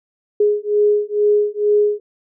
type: beating tone pair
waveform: sine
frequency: 415.3 / 417.5 Hz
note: G#4 / G#4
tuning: 0 / +9 cents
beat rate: 2.2 Hz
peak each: -16 dBFS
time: 0.4-2 s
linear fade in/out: 5 ms
effects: none